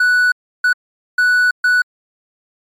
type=tone bursts at uneven times; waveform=triangle; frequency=1480 Hz; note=F#6; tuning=in tune; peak=-8 dBFS; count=4; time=0-0.32 / 0.64-0.73 / 1.18-1.51 / 1.64-1.82 s; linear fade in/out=5 ms; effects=MP3 96 kbps